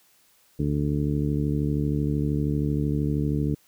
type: harmonic tone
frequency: 72.9 Hz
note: D2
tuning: 12 cents flat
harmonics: 1 / 2 / 3 / 4 / 5 / 6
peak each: -30 / -25 / -31 / -28 / -37 / -35 dBFS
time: 0.59-3.55 s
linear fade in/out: 5 ms
effects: white hiss -61 dBFS RMS until 3.67 s